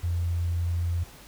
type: tone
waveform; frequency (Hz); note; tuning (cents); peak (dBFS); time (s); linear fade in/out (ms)
sine; 86; F2; -26; -24; 0.03-1.04; 10
effects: added 50 Hz sine -57 dBFS peak until 1.27 s + pink hiss -49 dBFS RMS until 1.27 s